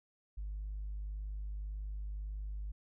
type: tone with tanh clipping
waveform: triangle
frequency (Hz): 50.9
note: G#1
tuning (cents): -34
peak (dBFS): -38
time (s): 0.37-2.72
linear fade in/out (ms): 10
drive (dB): 5
effects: none